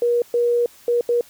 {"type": "tone bursts at uneven times", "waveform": "sine", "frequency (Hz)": 477.9, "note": "A#4", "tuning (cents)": 43, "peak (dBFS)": -15, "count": 4, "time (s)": [[0.02, 0.22], [0.34, 0.66], [0.88, 1.01], [1.09, 1.21]], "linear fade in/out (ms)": 2, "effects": ["white hiss -49 dBFS RMS until 1.29 s"]}